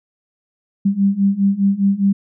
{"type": "beating tone pair", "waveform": "sine", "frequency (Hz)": [195.2, 200.1], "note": ["G3", "G3"], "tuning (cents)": [-7, 36], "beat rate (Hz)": 4.9, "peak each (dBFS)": [-17, -15], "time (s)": [0.85, 2.13], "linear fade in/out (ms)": 10, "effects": []}